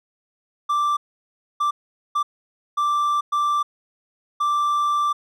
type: tone bursts at uneven times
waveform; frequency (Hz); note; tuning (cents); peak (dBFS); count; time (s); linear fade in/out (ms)
triangle; 1174.7; D6; 0; -16; 6; 0.69-0.97 / 1.6-1.71 / 2.15-2.23 / 2.77-3.21 / 3.32-3.63 / 4.4-5.13; 10
effects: none